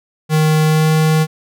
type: tone with pitch glide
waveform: square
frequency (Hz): 155.56 to 156.91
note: D#3 to D#3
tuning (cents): 0 to +15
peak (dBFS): -11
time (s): 0.29-1.27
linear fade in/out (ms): 50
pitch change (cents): +15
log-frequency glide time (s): 0.64-0.9
effects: none